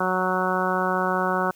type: harmonic tone with a mistuned harmonic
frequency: 185 Hz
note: F#3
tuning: in tune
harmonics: 1 / 2 / 3 / 4 / 5 / 6 / 7 / 8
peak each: -29 / -29 / -29 / -29 / -29 / -29 / -29 / -29 dBFS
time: 0-1.51 s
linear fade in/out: 5 ms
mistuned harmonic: 1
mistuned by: -18 cents
effects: white hiss -56 dBFS RMS until 1.55 s + high-pass 60 Hz 12 dB/octave